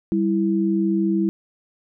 sine tone pair together, 195.7 / 329.3 Hz, G3 / E4, -3 / -2 cents, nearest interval major sixth, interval 901 cents, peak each -20 dBFS, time 0.12-1.29 s, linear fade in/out 0 ms, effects none

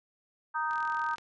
harmonic tone, 310.8 Hz, D#4, 2 cents flat, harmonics 3 / 4 / 5, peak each -32 / -33 / -34 dBFS, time 0.54-1.16 s, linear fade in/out 20 ms
click train, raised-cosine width 0.2 ms, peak -32 dBFS, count 21, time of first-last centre 0.71-1.183 s, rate 42.3 Hz
effects none

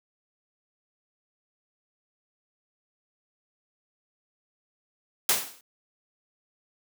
white noise with exponential decay, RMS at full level -19 dBFS, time 5.29-5.61 s, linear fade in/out 2 ms, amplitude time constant 69 ms, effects high-pass 150 Hz 12 dB/octave

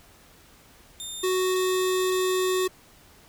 20% pulse tone bursts, 3621 Hz, A7, 49 cents sharp, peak -28 dBFS, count 3, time 1-2.66 s, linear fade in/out 0 ms, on 540 ms, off 20 ms
square tone, 371 Hz, F#4, 5 cents sharp, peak -23 dBFS, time 1.23-2.68 s, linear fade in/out 10 ms
effects pink hiss -54 dBFS RMS until 3.28 s

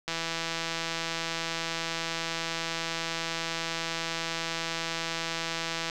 click train, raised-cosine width 0.2 ms, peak -14 dBFS, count 961, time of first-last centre 0.08-5.898 s, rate 165 Hz, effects none

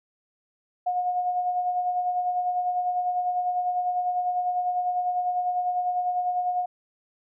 sine tone with tremolo, 721 Hz, F#5, 45 cents flat, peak -21 dBFS, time 0.86-6.66 s, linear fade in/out 10 ms, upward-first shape sine, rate 10 Hz, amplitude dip 45%, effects none

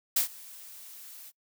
blue noise with ADSR envelope, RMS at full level -23 dBFS, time 0.16-1.32 s, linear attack 7 ms, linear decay 110 ms, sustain -24 dB, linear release 40 ms, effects noise-tail reverb RT60 0.1 s tail -23 dB re dry

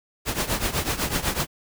pink noise with tremolo, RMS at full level -22 dBFS, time 0.25-1.47 s, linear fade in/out 50 ms, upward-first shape triangle, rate 8 Hz, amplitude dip 85%, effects none

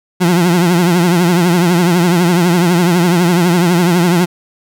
30% pulse tone with vibrato, 174.61 Hz, F3, in tune, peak -6 dBFS, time 0.2-4.26 s, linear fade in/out 20 ms, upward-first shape triangle, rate 12 Hz, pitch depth 110 cents each way, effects none

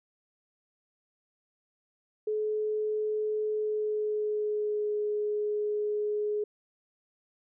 sine tone with pitch glide, 427.7 to 419.4 Hz, A4 to G#4, -49 to +17 cents, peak -27 dBFS, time 2.27-6.44 s, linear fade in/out 5 ms, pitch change -34 cents, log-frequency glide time 3.52-4.94 s, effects none

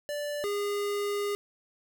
square tone pair in turn, 585 / 408.2 Hz, D5 / G#4, -7 / -30 cents, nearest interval tritone, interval 623 cents, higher first, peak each -32 / -29 dBFS, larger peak second, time 0.09-0.44 / 0.44-1.35 s, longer second, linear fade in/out 0 ms, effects none

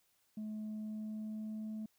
sine tone with pitch glide, 214.7 to 216.8 Hz, A3 to A3, -42 to -25 cents, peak -37 dBFS, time 0.37-1.86 s, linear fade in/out 5 ms, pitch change +17 cents, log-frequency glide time 0.75-1.73 s, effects tanh soft clip ceiling -38 dBFS + white hiss -75 dBFS RMS until 1.98 s

